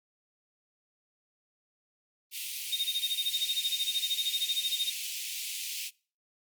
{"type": "high-pass noise", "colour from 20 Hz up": "pink", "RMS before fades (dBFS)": -37, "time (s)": [2.31, 5.91], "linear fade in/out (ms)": 50, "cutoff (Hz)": 2400, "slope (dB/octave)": 48}
{"type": "tone with tremolo", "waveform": "sine", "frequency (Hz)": 3696, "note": "A#7", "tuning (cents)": -16, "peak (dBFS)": -25, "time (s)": [2.72, 4.9], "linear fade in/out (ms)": 5, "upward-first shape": "sine", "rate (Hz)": 13, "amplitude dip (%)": 100}
{"effects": ["noise-tail reverb RT60 0.4 s tail -24 dB re dry", "Opus 32 kbps"]}